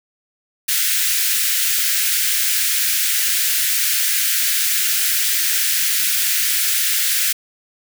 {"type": "high-pass noise", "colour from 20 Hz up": "white", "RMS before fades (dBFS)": -18, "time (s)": [0.68, 7.33], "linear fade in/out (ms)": 10, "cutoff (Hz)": 1500, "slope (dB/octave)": 48, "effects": []}